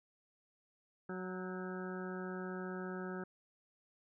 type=harmonic tone with a mistuned harmonic; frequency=185 Hz; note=F#3; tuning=in tune; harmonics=1 / 2 / 3 / 4 / 5 / 7 / 8 / 9; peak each=-43 / -44 / -52 / -54 / -55 / -51 / -52 / -53 dBFS; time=1.09-3.24 s; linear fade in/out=5 ms; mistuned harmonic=9; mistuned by=-55 cents; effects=none